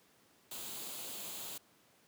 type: noise with comb filter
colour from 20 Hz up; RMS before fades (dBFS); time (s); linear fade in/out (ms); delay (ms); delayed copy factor
white; -44; 0.51-1.58; 5; 0.27; +0.5
effects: pink hiss -67 dBFS RMS until 2.07 s + high-pass 150 Hz 12 dB/octave